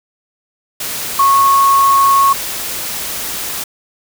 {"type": "tone in noise", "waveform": "sine", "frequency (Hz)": 1100, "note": "C#6", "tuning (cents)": -14, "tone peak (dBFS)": -7, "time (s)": [1.19, 2.33], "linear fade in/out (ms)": 5, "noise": "white", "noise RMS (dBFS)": -22, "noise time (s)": [0.8, 3.64], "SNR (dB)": 12, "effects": []}